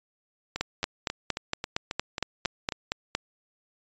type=two click trains; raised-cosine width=0.2 ms; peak=-14 / -9 dBFS; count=9 / 12; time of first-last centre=0.56-2.722 / 0.61-3.15 s; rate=3.7 / 4.33 Hz; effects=resampled to 16000 Hz